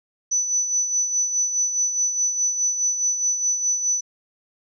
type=tone with tremolo; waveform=sine; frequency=5980 Hz; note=F#8; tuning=17 cents sharp; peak=-17 dBFS; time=0.31-4.01 s; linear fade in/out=10 ms; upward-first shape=sine; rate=4.8 Hz; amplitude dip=55%; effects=none